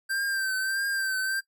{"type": "tone with vibrato", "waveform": "square", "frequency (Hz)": 1568, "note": "G6", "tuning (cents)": 0, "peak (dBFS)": -27, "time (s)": [0.09, 1.41], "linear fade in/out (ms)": 20, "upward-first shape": "triangle", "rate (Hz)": 1.6, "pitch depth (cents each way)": 52, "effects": ["noise-tail reverb RT60 0.1 s tail -18 dB re dry"]}